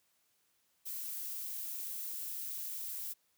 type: noise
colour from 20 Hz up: violet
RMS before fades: -41 dBFS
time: 0.85-3.14 s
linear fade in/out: 20 ms
effects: white hiss -75 dBFS RMS until 3.37 s + high-pass 60 Hz 12 dB/octave